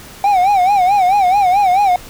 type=tone with vibrato; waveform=triangle; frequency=769 Hz; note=G5; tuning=33 cents flat; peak=-7 dBFS; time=0.24-1.96 s; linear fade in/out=2 ms; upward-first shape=sine; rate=4.6 Hz; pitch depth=130 cents each way; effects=pink hiss -36 dBFS RMS until 2.09 s